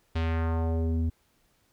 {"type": "tone with low-pass filter sweep", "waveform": "square", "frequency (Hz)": 81.9, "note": "E2", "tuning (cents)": -11, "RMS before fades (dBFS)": -27, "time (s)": [0.15, 1.1], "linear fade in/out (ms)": 10, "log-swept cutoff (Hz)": [3700, 190], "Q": 1.5, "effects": ["pink hiss -68 dBFS RMS until 1.72 s"]}